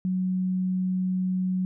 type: tone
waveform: sine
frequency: 185 Hz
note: F#3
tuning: in tune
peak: -23 dBFS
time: 0.05-1.65 s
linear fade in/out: 0 ms
effects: none